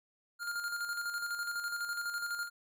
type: tone with tremolo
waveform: square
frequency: 1407 Hz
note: F6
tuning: 12 cents sharp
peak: -34 dBFS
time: 0.39-2.5 s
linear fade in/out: 50 ms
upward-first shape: square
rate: 12 Hz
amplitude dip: 45%
effects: none